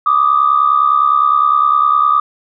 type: tone pair together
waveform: sine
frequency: 1174.7 / 1244.5 Hz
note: D6 / D#6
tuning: 0 / 0 cents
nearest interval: minor second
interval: 100 cents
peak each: -11 dBFS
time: 0.06-2.2 s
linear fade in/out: 5 ms
effects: tanh soft clip ceiling -1 dBFS